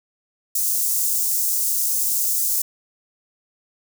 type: high-pass noise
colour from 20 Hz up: white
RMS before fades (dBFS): -21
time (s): 0.55-2.62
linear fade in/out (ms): 5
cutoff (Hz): 6300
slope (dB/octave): 24
effects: none